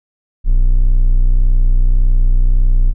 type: tone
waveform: triangle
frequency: 30.87 Hz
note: B0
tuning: in tune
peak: -5 dBFS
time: 0.44-2.94 s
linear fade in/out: 50 ms
effects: none